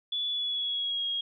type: tone with pitch glide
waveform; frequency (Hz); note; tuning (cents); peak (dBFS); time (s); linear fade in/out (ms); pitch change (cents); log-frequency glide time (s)
sine; 3436 to 3277; A7 to G#7; -42 to -24; -28; 0.12-1.21; 5; -82; 0.3-1.05
effects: none